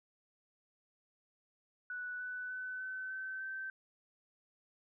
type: tone with pitch steps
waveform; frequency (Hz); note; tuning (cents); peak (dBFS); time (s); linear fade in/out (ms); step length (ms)
sine; 1480 / 1493.7 / 1507.6 / 1521.6 / 1535.7 / 1550; F#6 / F#6 / F#6 / F#6 / G6 / G6; 0 / +16 / +32 / +48 / -36 / -20; -39; 1.9-3.7; 2; 300
effects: none